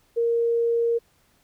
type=tone; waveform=sine; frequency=466.2 Hz; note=A#4; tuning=in tune; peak=-19 dBFS; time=0.16-0.99 s; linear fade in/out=20 ms; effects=pink hiss -63 dBFS RMS until 1.43 s